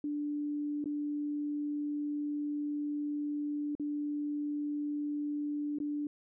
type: tone with dropouts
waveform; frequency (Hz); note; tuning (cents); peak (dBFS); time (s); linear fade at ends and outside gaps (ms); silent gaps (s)
sine; 293.7; D4; 0; -32; 0.04-6.07; 2; 0.842-0.857 / 3.752-3.797 / 5.786-5.801
effects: none